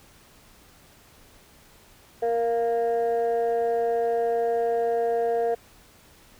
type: tone pair together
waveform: sine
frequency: 466.2 / 696.1 Hz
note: A#4 / F5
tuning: 0 / -6 cents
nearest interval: perfect fifth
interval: 694 cents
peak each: -21 / -24 dBFS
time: 2.22-5.55 s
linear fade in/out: 10 ms
effects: tanh soft clip ceiling -18 dBFS + pink hiss -54 dBFS RMS until 6.39 s